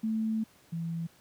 sine tone pair in turn, 220.5 / 166.32 Hz, A3 / E3, +4 / +16 cents, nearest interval perfect fourth, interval 488 cents, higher first, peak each -27 / -31 dBFS, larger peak first, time 0.03-0.44 / 0.72-1.07 s, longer first, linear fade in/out 10 ms, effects pink hiss -61 dBFS RMS until 1.2 s + high-pass 80 Hz 12 dB/octave

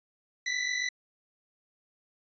sawtooth tone pair together, 1963.9 / 2011 Hz, B6 / B6, -10 / +31 cents, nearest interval unison, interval 41 cents, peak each -28 dBFS, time 0.46-0.89 s, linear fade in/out 5 ms, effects resampled to 16000 Hz

